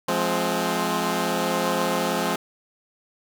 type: chord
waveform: 10% pulse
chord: F minor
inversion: none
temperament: equal with one note detuned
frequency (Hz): 174.61 / 210.9 / 261.6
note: F3 / Ab3 / C4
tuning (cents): 0 / +27 / 0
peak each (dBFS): -18 / -18 / -19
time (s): 0.08-2.36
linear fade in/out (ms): 5
effects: none